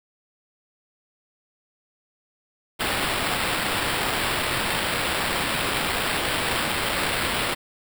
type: noise with sample-and-hold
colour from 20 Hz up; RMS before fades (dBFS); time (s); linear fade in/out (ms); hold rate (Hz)
blue; -25; 2.79-7.55; 20; 6300
effects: none